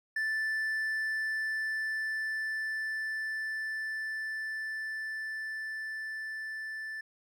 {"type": "tone with level ramp", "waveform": "triangle", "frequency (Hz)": 1760, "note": "A6", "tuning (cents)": 0, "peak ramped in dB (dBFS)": [-27, -35], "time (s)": [0.16, 7.01], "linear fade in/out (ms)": 5, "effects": []}